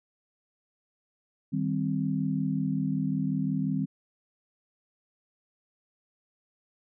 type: chord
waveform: sine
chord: C minor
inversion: first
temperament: equal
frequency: 155.56 / 196 / 261.6 Hz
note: Eb3 / G3 / C4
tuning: 0 / 0 / 0 cents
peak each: -30 dBFS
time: 1.52-3.86 s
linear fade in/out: 20 ms
effects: none